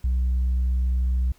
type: tone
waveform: sine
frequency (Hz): 62.8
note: B1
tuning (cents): +30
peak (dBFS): -17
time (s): 0.04-1.32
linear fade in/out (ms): 5
effects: tanh soft clip ceiling -18 dBFS + pink hiss -59 dBFS RMS until 1.38 s